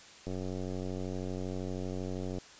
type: click train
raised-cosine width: 2 ms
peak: -25 dBFS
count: 197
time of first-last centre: 0.27-2.384 s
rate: 92.7 Hz
effects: white hiss -53 dBFS RMS until 2.59 s + resampled to 16000 Hz